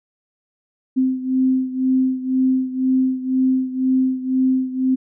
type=beating tone pair; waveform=sine; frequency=259.2 / 261.2 Hz; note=C4 / C4; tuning=-16 / -3 cents; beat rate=2 Hz; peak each=-17 / -21 dBFS; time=0.96-4.96 s; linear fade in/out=20 ms; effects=none